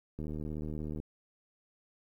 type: click train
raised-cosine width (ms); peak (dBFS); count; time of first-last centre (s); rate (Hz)
3; -27; 63; 0.19-1; 76.5
effects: 11-bit